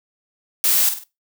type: noise with echo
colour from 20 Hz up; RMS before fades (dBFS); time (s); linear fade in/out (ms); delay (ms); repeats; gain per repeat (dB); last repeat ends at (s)
blue; -17; 0.64-0.89; 0; 49; 3; -8; 1.037
effects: noise-tail reverb RT60 0.2 s tail -17 dB re dry